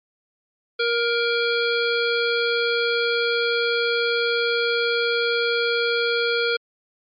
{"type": "harmonic tone with a mistuned harmonic", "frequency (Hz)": 470, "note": "A#4", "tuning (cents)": 14, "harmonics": [1, 3, 5, 7, 9, 10], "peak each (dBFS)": [-22, -24, -28, -28, -31, -35], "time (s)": [0.79, 6.57], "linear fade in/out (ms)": 10, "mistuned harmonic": 7, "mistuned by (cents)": 16, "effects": ["MP3 48 kbps"]}